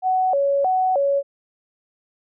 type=tone with vibrato; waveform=sine; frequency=646 Hz; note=E5; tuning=35 cents flat; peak=-16 dBFS; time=0.02-1.23 s; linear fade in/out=50 ms; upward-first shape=square; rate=1.6 Hz; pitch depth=250 cents each way; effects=none